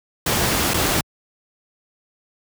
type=noise with dropouts; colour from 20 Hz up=pink; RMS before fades=-19 dBFS; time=0.26-1.01 s; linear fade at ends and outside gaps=5 ms; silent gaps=0.737-0.741 s; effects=high-pass 60 Hz 12 dB/octave